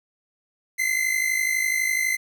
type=tone pair together; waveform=45% pulse; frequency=2036 / 2088 Hz; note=C7 / C7; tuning=-48 / -4 cents; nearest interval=unison; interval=44 cents; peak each=-24 dBFS; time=0.78-2.17 s; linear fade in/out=20 ms; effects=10-bit